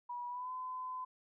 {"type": "tone with pitch glide", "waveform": "sine", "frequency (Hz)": [971, 1017.5], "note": ["B5", "C6"], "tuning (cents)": [-30, -49], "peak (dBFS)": -39, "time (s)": [0.09, 1.05], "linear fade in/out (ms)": 10, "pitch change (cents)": 81, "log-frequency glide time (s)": [0.28, 0.51], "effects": []}